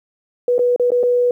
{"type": "tone with dropouts", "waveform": "sine", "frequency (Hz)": 489.5, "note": "B4", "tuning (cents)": -15, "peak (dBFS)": -12, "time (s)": [0.48, 1.31], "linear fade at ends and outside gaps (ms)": 2, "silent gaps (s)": [[0.582, 0.592], [0.762, 0.797], [0.905, 0.918], [1.031, 1.035]], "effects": ["9-bit"]}